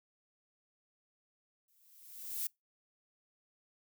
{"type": "noise with exponential growth", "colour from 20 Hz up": "violet", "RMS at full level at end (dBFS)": -34, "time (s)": [1.68, 2.47], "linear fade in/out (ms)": 5, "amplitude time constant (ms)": 170, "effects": ["noise-tail reverb RT60 0.2 s tail -26 dB re dry"]}